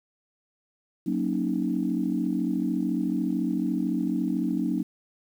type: chord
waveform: sine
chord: D# minor seventh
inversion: first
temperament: equal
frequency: 185 / 233.1 / 277.2 / 311.1 Hz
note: F#3 / A#3 / C#4 / D#4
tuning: 0 / 0 / 0 / 0 cents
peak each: -29 dBFS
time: 1.06-4.83 s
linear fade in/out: 10 ms
effects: tanh soft clip ceiling -13 dBFS + 9-bit